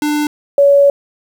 square / sine tone pair in turn, 297.6 / 563.9 Hz, D4 / C#5, +23 / +30 cents, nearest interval major seventh, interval 1107 cents, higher second, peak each -14 / -5 dBFS, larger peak second, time 0.02-0.27 / 0.58-0.9 s, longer second, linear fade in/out 2 ms, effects 7-bit

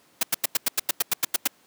white noise bursts, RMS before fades -21 dBFS, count 12, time 0.21-1.475 s, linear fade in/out 5 ms, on 22 ms, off 91 ms, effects pink hiss -59 dBFS RMS until 1.66 s + high-pass 200 Hz 12 dB/octave

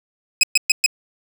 20% pulse tone bursts, 2539 Hz, D#7, 34 cents sharp, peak -6 dBFS, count 4, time 0.41-0.862 s, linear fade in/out 2 ms, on 23 ms, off 120 ms, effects none

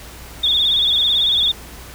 sine tone with vibrato, 3513 Hz, A7, 3 cents flat, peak -13 dBFS, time 0.43-1.52 s, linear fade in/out 10 ms, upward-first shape sine, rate 18 Hz, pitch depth 90 cents each way, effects added 60 Hz sine -39 dBFS peak until 1.94 s + pink hiss -38 dBFS RMS until 1.94 s

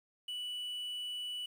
triangle tone with quantisation, 2960 Hz, F#7, in tune, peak -36 dBFS, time 0.28-1.46 s, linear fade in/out 5 ms, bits 10, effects none

